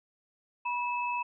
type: tone pair together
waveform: sine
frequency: 974 / 2607 Hz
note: B5 / E7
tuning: -24 / -20 cents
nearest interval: octave + perfect fourth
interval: 1704 cents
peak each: -30 / -35 dBFS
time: 0.65-1.23 s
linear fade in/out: 10 ms
effects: none